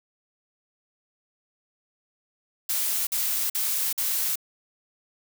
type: noise bursts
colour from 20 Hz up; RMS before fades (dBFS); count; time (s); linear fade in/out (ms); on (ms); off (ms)
blue; -26; 4; 2.69-4.357; 5; 380; 49
effects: none